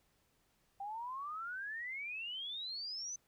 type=exponential sweep; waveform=sine; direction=up; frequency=779 to 6190 Hz; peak=-40 dBFS; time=0.8-3.16 s; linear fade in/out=5 ms; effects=pink hiss -75 dBFS RMS until 3.27 s